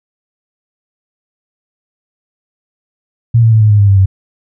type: tone with pitch steps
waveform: sine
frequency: 116.54 / 113.29 / 110.13 / 107.05 / 104.07 / 101.16 / 98.34 / 95.59 Hz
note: A#2 / A#2 / A2 / A2 / G#2 / G#2 / G2 / G2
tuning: 0 / -49 / +2 / -47 / +4 / -45 / +6 / -43 cents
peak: -4 dBFS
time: 3.34-4.06 s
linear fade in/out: 10 ms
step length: 90 ms
effects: none